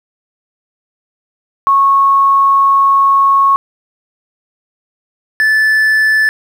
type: tone pair in turn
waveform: sine / triangle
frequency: 1100 / 1746.1 Hz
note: C#6 / A6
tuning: -14 / -14 cents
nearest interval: minor sixth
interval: 800 cents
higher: second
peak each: -6 dBFS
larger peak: neither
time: 1.67-3.56 / 5.4-6.29 s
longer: first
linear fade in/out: 0 ms
effects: 7-bit